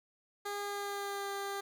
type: tone with pitch glide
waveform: 15% pulse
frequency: 407 to 397.9 Hz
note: G#4 to G4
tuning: -35 to +26 cents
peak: -30 dBFS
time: 0.45-1.61 s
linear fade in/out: 10 ms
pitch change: -39 cents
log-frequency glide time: 0.59-1.32 s
effects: none